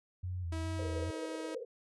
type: tone with vibrato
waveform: sine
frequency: 87.7 Hz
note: F2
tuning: 8 cents sharp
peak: -35 dBFS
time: 0.23-1.11 s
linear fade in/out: 10 ms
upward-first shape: square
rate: 2.4 Hz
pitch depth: 61 cents each way
type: tone with pitch glide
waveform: sawtooth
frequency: 323.2 to 318.4 Hz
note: E4 to D#4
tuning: -34 to +40 cents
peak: -36 dBFS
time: 0.52-1.55 s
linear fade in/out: 5 ms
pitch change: -26 cents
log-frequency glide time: 0.63-1.23 s
type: band-pass noise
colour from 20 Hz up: pink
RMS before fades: -43 dBFS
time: 0.79-1.65 s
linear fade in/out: 2 ms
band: 450 to 520 Hz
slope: 96 dB/octave
effects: resampled to 24000 Hz